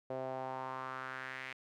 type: tone with band-pass filter sweep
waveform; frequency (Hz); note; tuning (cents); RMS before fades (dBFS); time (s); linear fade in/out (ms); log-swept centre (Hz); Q
sawtooth; 130.81; C3; 0; -42; 0.1-1.53; 5; 570 to 2200; 3.1
effects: none

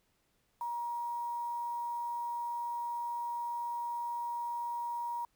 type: tone with quantisation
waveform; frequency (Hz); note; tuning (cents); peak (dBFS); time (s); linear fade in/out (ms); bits
sine; 949; A#5; +31; -34; 0.61-5.25; 2; 9
effects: pink hiss -75 dBFS RMS until 5.35 s

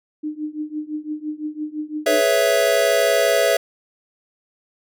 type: tone with tremolo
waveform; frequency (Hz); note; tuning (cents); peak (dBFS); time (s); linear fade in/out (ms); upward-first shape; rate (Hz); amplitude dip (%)
sine; 304.1; D#4; -40; -21; 0.23-2.23; 10; triangle; 5.9; 95
type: chord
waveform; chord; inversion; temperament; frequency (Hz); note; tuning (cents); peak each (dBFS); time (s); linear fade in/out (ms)
square; C# minor seventh; second; equal with one note detuned; 421.8 / 493.9 / 554.4 / 659.3; G#4 / B4 / C#5 / E5; +27 / 0 / 0 / 0; -24 / -23 / -21 / -19; 2.06-3.57; 5
effects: none

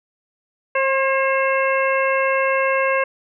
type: harmonic tone with a mistuned harmonic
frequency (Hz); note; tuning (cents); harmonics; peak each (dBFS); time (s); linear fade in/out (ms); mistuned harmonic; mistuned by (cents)
535; C5; +38; 1 / 2 / 3 / 4 / 5; -19 / -22 / -24 / -25 / -26; 0.75-3.04; 5; 3; +19
effects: none

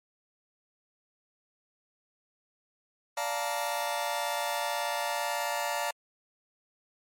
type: chord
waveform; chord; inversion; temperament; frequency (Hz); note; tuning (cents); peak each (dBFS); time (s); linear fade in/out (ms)
sawtooth; Bb major seventh; first; just; 582.7 / 699.2 / 874.1 / 932.3; D5 / F5 / A5 / Bb5; -14 / +2 / -12 / 0; -31; 3.17-5.91; 5
effects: MP3 64 kbps

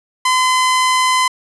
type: tone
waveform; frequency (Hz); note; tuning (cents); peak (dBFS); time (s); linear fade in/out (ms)
sawtooth; 1022; C6; -41; -8; 0.25-1.28; 5
effects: resampled to 24000 Hz + 8-bit

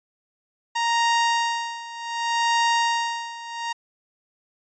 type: tone with tremolo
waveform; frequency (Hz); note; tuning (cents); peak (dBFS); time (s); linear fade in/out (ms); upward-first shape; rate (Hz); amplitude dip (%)
sawtooth; 932.3; A#5; 0; -14; 0.75-3.73; 10; sine; 0.66; 85
effects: resampled to 16000 Hz

